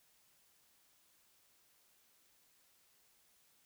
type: silence
effects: white hiss -71 dBFS RMS until 3.65 s